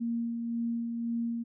sine tone with tremolo, 233.1 Hz, A#3, in tune, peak -28 dBFS, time 0-1.44 s, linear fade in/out 20 ms, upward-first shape sine, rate 1.9 Hz, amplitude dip 35%, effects none

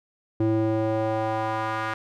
square tone with band-pass filter sweep, 110.1 Hz, A2, 2 cents sharp, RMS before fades -25 dBFS, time 0.4-1.94 s, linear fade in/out 5 ms, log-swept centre 310 to 1400 Hz, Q 1.8, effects none

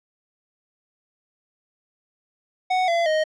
square tone with pitch steps, 741 / 679.5 / 623.1 Hz, F#5 / F5 / D#5, +2 / -48 / +2 cents, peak -19 dBFS, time 2.7-3.24 s, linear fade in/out 10 ms, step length 180 ms, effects low-pass 4000 Hz 12 dB/octave

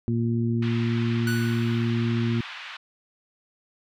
harmonic tone, 116.6 Hz, A#2, 1 cent sharp, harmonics 1 / 2 / 3, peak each -24 / -25 / -32 dBFS, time 0.08-2.41 s, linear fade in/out 0 ms
white band-pass noise, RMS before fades -39 dBFS, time 0.62-2.77 s, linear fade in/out 5 ms, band 960 to 3300 Hz, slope 24 dB/octave
45% pulse tone with exponential decay, 1480 Hz, F#6, in tune, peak -27 dBFS, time 1.27-2.1 s, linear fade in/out 2 ms, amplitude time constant 180 ms
effects none

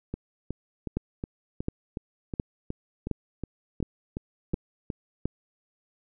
two click trains, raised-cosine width 3 ms, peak -19 / -14 dBFS, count 14 / 7, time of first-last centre 0.14-4.902 / 0.97-5.256 s, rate 2.73 / 1.4 Hz, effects none

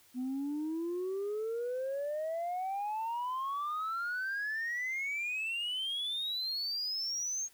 sine exponential sweep, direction up, 246.9 to 6550 Hz, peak -31 dBFS, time 0.14-7.49 s, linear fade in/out 50 ms, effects tanh soft clip ceiling -31 dBFS + white hiss -63 dBFS RMS until 7.53 s

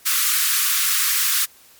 white high-pass noise, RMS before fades -19 dBFS, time 0.05-1.46 s, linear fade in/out 20 ms, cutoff 1100 Hz, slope 96 dB/octave, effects white hiss -50 dBFS RMS until 1.79 s + MP3 96 kbps

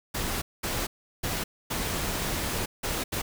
pink noise bursts at uneven times, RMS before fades -30 dBFS, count 6, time 0.14-0.42 / 0.63-0.87 / 1.23-1.44 / 1.7-2.66 / 2.83-3.04 / 3.12-3.22 s, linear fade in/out 10 ms, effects none

